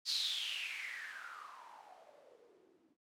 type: noise with low-pass filter sweep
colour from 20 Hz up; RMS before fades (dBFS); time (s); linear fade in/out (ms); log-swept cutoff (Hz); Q
violet; -44; 0.05-2.97; 50; 4600 to 270; 7.9
effects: none